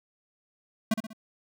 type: tone with echo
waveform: square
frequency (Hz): 220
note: A3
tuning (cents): 0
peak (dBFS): -22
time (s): 0.91-0.94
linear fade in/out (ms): 5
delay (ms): 64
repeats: 3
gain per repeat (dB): -7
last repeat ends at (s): 1.132
effects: none